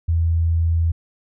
sine tone, 82.9 Hz, E2, 10 cents sharp, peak -15 dBFS, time 0.08-0.92 s, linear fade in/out 10 ms, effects none

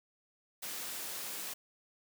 white high-pass noise, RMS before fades -41 dBFS, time 0.62-1.54 s, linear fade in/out 10 ms, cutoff 180 Hz, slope 12 dB/octave, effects none

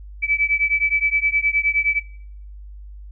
sine beating tone pair, 2299 / 2308.6 Hz, D7 / D7, -37 / -30 cents, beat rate 9.6 Hz, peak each -20 dBFS, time 0.22-2 s, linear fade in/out 20 ms, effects noise-tail reverb RT60 0.6 s tail -19 dB re dry + added 50 Hz sine -35 dBFS peak until 3.11 s

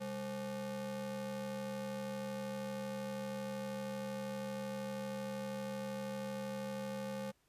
square ring-modulated tone, 164.81 Hz, E3, in tune, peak -37 dBFS, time 0-7.32 s, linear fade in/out 20 ms, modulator 366 Hz, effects pink hiss -75 dBFS RMS until 7.48 s + resampled to 32000 Hz

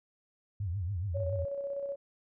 sine tone with vibrato, 92.9 Hz, F#2, 7 cents sharp, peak -31 dBFS, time 0.6-1.45 s, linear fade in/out 5 ms, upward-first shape triangle, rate 7.1 Hz, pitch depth 240 cents each way
sine tone with tremolo, 560 Hz, C#5, 18 cents sharp, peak -32 dBFS, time 1.14-1.96 s, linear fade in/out 20 ms, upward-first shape square, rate 16 Hz, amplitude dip 35%
effects none

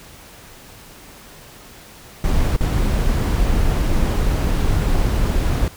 brown noise with dropouts, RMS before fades -17 dBFS, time 2.24-5.68 s, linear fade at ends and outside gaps 1 ms, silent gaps 2.564-2.608 s, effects pink hiss -42 dBFS RMS until 5.76 s

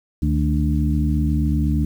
harmonic tone with a mistuned harmonic, 73.8 Hz, D2, 9 cents sharp, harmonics 1 / 2 / 3 / 4, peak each -19 / -22 / -24 / -25 dBFS, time 0.22-1.85 s, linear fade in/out 5 ms, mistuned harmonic 2, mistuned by +63 cents, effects 8-bit

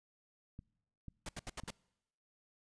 clicks, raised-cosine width 5 ms, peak -35 dBFS, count 3, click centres 0.591 / 1.083 / 1.636 s
pink noise bursts, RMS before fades -43 dBFS, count 5, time 1.26-1.705 s, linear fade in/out 2 ms, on 29 ms, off 75 ms
effects noise-tail reverb RT60 0.9 s tail -25 dB re dry + resampled to 22050 Hz

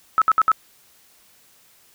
sine tone bursts, 1300 Hz, E6, 24 cents flat, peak -12 dBFS, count 4, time 0.18-0.517 s, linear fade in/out 0 ms, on 37 ms, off 63 ms, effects white hiss -55 dBFS RMS until 1.94 s

